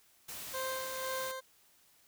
white noise, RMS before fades -44 dBFS, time 0.28-1.32 s, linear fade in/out 10 ms
20% pulse tone with tremolo, 523.3 Hz, C5, in tune, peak -30 dBFS, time 0.53-1.41 s, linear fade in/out 20 ms, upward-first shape sine, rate 2 Hz, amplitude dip 45%
effects white hiss -66 dBFS RMS until 2.07 s

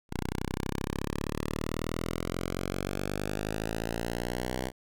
5% pulse exponential sweep, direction up, 30 to 64.8 Hz, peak -20 dBFS, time 0.09-4.72 s, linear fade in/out 50 ms, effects none

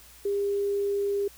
sine tone, 402.2 Hz, G4, 44 cents sharp, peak -24 dBFS, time 0.25-1.28 s, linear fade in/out 5 ms, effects added 60 Hz sine -56 dBFS peak until 1.37 s + white hiss -52 dBFS RMS until 1.37 s

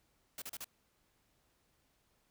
white noise bursts, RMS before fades -44 dBFS, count 4, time 0.38-0.644 s, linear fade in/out 2 ms, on 39 ms, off 36 ms, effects pink hiss -75 dBFS RMS until 2.3 s

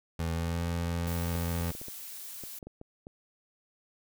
25% pulse tone with pitch glide, 82.41 to 85.07 Hz, E2 to F2, 0 to -45 cents, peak -26 dBFS, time 0.19-1.71 s, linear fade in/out 5 ms, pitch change +55 cents, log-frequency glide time 0.31-0.61 s
blue noise, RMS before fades -43 dBFS, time 1.07-2.59 s, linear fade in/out 5 ms
clicks, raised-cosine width 2 ms, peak -31 dBFS, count 12, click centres 1.075 / 1.353 / 1.609 / 1.716 / 1.751 / 1.815 / 1.884 / 2.437 / 2.628 / 2.67 / 2.814 / 3.069 s
effects none

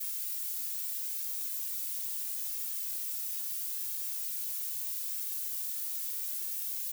violet noise with flanger, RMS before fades -36 dBFS, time 0-6.92 s, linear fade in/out 10 ms, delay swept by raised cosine 2 to 2.54 ms, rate 0.76 Hz, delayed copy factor -0.65, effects none

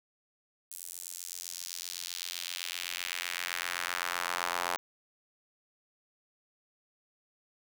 sawtooth tone with high-pass filter sweep, 87.8 Hz, F2, 10 cents sharp, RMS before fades -37 dBFS, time 0.71-4.77 s, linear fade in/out 0 ms, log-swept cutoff 9400 to 890 Hz, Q 1.4, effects none

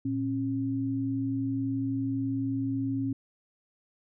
sine tone pair together, 114.8 / 271.2 Hz, A#2 / C#4, -26 / -38 cents, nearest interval octave + minor third, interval 1488 cents, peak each -33 / -28 dBFS, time 0.05-3.13 s, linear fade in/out 5 ms, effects none

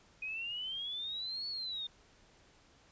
sine exponential two-way sweep, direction up then down, 2489 to 4455 to 3617 Hz, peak -37 dBFS, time 0.22-1.87 s, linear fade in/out 5 ms, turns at 1.48 s, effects pink hiss -64 dBFS RMS until 2.91 s + resampled to 16000 Hz

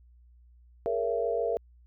sine chord, A# half-diminished seventh, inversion third, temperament just, 419.5 / 466.2 / 559.4 / 671.3 Hz, G#4 / A#4 / C#5 / E5, +17 / 0 / +16 / +31 cents, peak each -34 / -29 / -35 / -31 dBFS, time 0.86-1.57 s, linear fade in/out 0 ms, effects added 60 Hz sine -54 dBFS peak until 1.86 s

